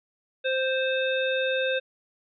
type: harmonic tone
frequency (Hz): 523.3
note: C5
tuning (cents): 0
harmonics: 1 / 3 / 5 / 7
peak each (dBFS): -25 / -30 / -32 / -33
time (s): 0.44-1.8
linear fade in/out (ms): 20
effects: none